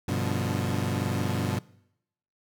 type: chord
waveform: 25% pulse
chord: G dominant seventh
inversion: none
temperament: equal with one note detuned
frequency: 98 / 123.47 / 144.73 / 174.61 Hz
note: G2 / B2 / D3 / F3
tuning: 0 / 0 / -25 / 0 cents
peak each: -26 / -27 / -30 / -31 dBFS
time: 0.08-1.59 s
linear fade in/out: 5 ms
effects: noise-tail reverb RT60 0.8 s tail -22 dB re dry